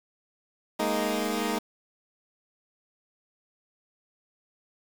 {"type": "chord", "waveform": "15% pulse", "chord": "Ab suspended second", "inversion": "none", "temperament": "equal", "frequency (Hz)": [207.7, 233.1, 311.1], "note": ["Ab3", "Bb3", "Eb4"], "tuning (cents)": [0, 0, 0], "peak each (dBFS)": -24, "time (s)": [0.79, 1.59], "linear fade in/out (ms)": 10, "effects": ["7-bit"]}